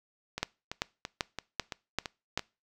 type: two click trains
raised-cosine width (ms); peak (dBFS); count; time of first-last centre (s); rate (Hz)
0.2; -11 / -18; 6 / 7; 0.43-2.376 / 0.38-2.393; 2.57 / 2.98
effects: noise-tail reverb RT60 0.3 s tail -23 dB re dry